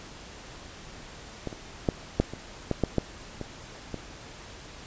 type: clicks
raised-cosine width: 2 ms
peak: -17 / -24 / -9 / -7 / -23 / -12 / -9 / -9 / -20 / -19 dBFS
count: 10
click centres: 1.473 / 1.528 / 1.888 / 2.2 / 2.336 / 2.713 / 2.837 / 2.983 / 3.413 / 3.943 s
effects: pink hiss -45 dBFS RMS until 4.86 s + resampled to 16000 Hz